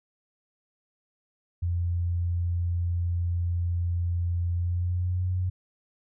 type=tone with pitch glide; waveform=sine; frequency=86.8 to 91.33 Hz; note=F2 to F#2; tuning=-10 to -22 cents; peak=-24 dBFS; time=1.62-5.5 s; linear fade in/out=10 ms; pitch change=+88 cents; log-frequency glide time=4.54-5.29 s; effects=none